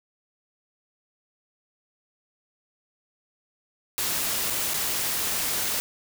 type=noise with dropouts; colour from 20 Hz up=white; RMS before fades=-27 dBFS; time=3.98-5.8 s; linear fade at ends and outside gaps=0 ms; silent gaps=4.501-4.505 / 4.736-4.741 s; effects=none